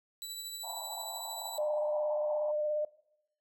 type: tone with tremolo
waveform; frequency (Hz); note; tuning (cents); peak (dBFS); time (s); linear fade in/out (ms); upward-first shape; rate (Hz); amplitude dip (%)
20% pulse; 3951; B7; 0; -32; 0.22-1.58; 0; triangle; 13; 40
type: band-pass noise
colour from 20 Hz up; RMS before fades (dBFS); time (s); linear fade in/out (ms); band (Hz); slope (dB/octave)
white; -44; 0.63-2.52; 10; 650 to 970; 96
type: tone with vibrato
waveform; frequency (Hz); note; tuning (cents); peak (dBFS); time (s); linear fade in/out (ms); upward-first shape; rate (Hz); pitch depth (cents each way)
sine; 602; D5; +43; -29; 1.58-2.85; 5; triangle; 17; 25
effects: noise-tail reverb RT60 0.8 s tail -20 dB re dry